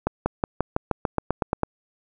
accelerating click train, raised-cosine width 1 ms, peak -7 dBFS, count 12, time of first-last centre 0.07-1.633 s, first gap 190 ms, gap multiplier 0.94, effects none

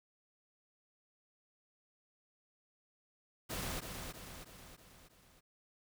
pink noise with echo, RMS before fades -40 dBFS, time 3.49-3.81 s, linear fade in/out 20 ms, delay 320 ms, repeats 5, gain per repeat -5 dB, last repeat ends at 5.41 s, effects none

